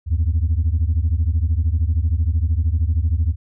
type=beating tone pair; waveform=sine; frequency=75 / 88 Hz; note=D2 / F2; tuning=+37 / +14 cents; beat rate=13 Hz; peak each=-16 / -17 dBFS; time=0.06-3.36 s; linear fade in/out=50 ms; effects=tanh soft clip ceiling -12 dBFS